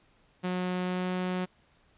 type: tone with pitch glide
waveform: sawtooth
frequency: 181.7 to 182.75 Hz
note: F#3 to F#3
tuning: -31 to -21 cents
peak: -25 dBFS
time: 0.43-1.46 s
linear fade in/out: 20 ms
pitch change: +10 cents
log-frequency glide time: 0.84-1.09 s
effects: pink hiss -65 dBFS RMS until 1.97 s + resampled to 8000 Hz